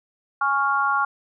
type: chord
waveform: sine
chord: Db major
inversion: second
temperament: equal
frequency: 830.6 / 1108.7 / 1396.9 Hz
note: Ab5 / Db6 / F6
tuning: 0 / 0 / 0 cents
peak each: -25 / -22 / -22 dBFS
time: 0.41-1.05 s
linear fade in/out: 5 ms
effects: none